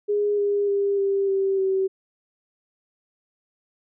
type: tone with pitch steps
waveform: sine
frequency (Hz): 412.6 / 406.4 / 400.4 / 394.4 / 388.5 / 382.8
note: G#4 / G#4 / G4 / G4 / G4 / G4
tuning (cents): -11 / -38 / +37 / +11 / -16 / -41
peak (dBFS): -19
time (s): 0.08-1.88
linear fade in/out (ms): 20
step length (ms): 300
effects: none